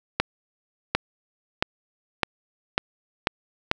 accelerating click train, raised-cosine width 0.3 ms, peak -3 dBFS, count 7, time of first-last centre 0.2-3.714 s, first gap 750 ms, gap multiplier 0.9, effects none

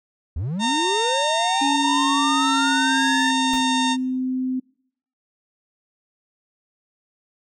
triangle linear sweep, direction up, 66.2 to 1802 Hz, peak -21 dBFS, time 0.36-3.31 s, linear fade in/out 5 ms
harmonic tone, 915 Hz, A#5, 32 cents flat, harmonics 1 / 2 / 3 / 4 / 5 / 6 / 7 / 8 / 9 / 10, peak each -22 / -30 / -32 / -25 / -38 / -37 / -34 / -40 / -40 / -41 dBFS, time 0.59-3.97 s, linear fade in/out 50 ms
sine tone with pitch glide, 280.6 to 257.3 Hz, C#4 to C4, +21 to -29 cents, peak -21 dBFS, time 1.61-4.6 s, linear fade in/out 10 ms, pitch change -150 cents, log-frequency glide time 1.99-3.8 s
pink noise with exponential decay, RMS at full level -32 dBFS, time 3.53-3.71 s, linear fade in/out 1 ms, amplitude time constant 39 ms
effects noise-tail reverb RT60 0.7 s tail -26 dB re dry

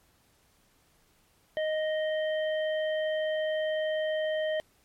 harmonic tone, 622.3 Hz, D#5, in tune, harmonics 1 / 3 / 5, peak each -27 / -37 / -41 dBFS, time 1.57-4.6 s, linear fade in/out 0 ms, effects pink hiss -66 dBFS RMS until 4.84 s + MP3 64 kbps

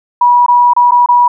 sine tone with dropouts, 971 Hz, B5, 30 cents flat, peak -4 dBFS, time 0.21-1.28 s, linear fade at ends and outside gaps 5 ms, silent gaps 0.463-0.482 / 0.735-0.764 / 0.91-0.918 / 1.061-1.087 s, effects none

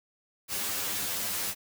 white noise with comb filter, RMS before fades -32 dBFS, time 0.48-1.55 s, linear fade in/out 50 ms, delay 10 ms, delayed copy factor +1, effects none

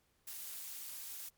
blue noise with amplitude modulation, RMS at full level -43 dBFS, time 0.27-1.29 s, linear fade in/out 5 ms, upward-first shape sine, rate 245 Hz, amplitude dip 60%, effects pink hiss -75 dBFS RMS until 1.37 s + MP3 96 kbps

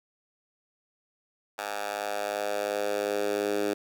10% pulse tone with high-pass filter sweep, 102.8 Hz, G#2, 17 cents flat, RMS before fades -30 dBFS, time 1.58-3.74 s, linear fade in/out 10 ms, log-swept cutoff 880 to 350 Hz, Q 2.3, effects none

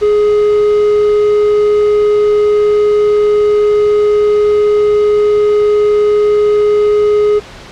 triangle tone, 418 Hz, G#4, 11 cents sharp, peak -5 dBFS, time 0.01-7.4 s, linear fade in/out 20 ms, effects pink hiss -32 dBFS RMS until 7.71 s + low-pass 5000 Hz 12 dB/octave

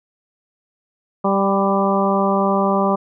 harmonic tone with a mistuned harmonic, 196.2 Hz, G3, 2 cents sharp, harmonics 1 / 2 / 3 / 4 / 5 / 6, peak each -19 / -22 / -21 / -23 / -23 / -23 dBFS, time 1.24-2.96 s, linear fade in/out 10 ms, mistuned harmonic 5, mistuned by +20 cents, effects none

